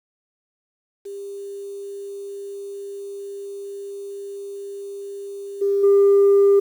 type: tone with level steps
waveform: sine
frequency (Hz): 399.1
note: G4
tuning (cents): +31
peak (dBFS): -30 / -16 / -9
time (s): 1.05-6.6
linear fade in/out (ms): 10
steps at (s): 5.61 / 5.83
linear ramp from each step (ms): 10
effects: tanh soft clip ceiling -9 dBFS + 8-bit